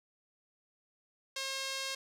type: tone with band-pass filter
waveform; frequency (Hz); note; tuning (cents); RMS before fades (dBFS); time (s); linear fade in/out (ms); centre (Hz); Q
sawtooth; 537; C5; +45; -38; 1.36-1.95; 5; 4600; 1.1
effects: none